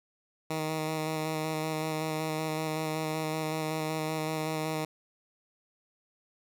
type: tone with vibrato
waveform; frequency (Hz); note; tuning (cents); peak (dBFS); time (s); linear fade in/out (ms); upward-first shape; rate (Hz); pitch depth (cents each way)
10% pulse; 156.9; D#3; +15; -22; 0.5-4.85; 5; square; 5.3; 13
effects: none